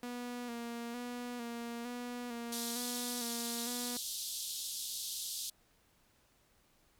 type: tone with vibrato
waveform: sawtooth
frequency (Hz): 239.3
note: A#3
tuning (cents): +46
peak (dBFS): -36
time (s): 0.03-3.97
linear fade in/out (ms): 2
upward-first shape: square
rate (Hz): 1.1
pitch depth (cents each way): 32
type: band-pass noise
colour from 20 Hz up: pink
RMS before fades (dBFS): -41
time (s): 2.52-5.5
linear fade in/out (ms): 5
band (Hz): 3400 to 14000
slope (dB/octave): 48
effects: pink hiss -70 dBFS RMS until 6.99 s